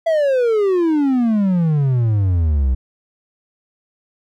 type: exponential sweep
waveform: triangle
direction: down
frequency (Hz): 672 to 61.74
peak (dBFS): -11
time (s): 0.06-2.75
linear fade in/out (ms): 10
effects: none